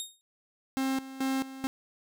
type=tone with exponential decay; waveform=20% pulse; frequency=3711 Hz; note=A#7; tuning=9 cents flat; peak=-26 dBFS; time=0-0.21 s; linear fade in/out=0 ms; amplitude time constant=44 ms
type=tone with tremolo; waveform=45% pulse; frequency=266.2 Hz; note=C4; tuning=30 cents sharp; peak=-27 dBFS; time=0.77-1.67 s; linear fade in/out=0 ms; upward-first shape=square; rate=2.3 Hz; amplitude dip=80%
effects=none